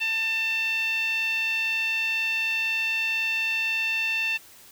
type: tone with band-pass filter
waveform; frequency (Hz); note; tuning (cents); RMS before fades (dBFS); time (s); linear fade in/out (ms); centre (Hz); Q
10% pulse; 893; A5; +25; -26; 0-4.38; 20; 2500; 6.1
effects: white hiss -50 dBFS RMS until 4.71 s